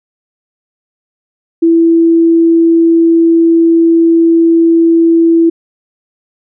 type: tone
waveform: sine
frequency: 331.9 Hz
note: E4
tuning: 12 cents sharp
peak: -4 dBFS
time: 1.62-5.5 s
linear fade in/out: 10 ms
effects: none